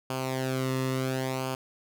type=tone with flanger; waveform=sawtooth; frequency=130.81 Hz; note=C3; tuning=in tune; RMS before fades=-30 dBFS; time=0.1-1.55 s; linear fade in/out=2 ms; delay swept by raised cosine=0.52 to 1.31 ms; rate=0.71 Hz; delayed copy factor=-0.7; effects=none